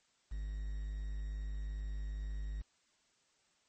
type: tone with quantisation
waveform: triangle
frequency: 51.2 Hz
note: G#1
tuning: 24 cents flat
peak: -35 dBFS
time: 0.31-2.62 s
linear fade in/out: 10 ms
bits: 10
effects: white hiss -73 dBFS RMS until 3.68 s + MP3 32 kbps